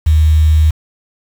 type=tone with quantisation; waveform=sine; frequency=77.78 Hz; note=D#2; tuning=in tune; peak=-6 dBFS; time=0.06-0.71 s; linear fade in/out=10 ms; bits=5; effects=none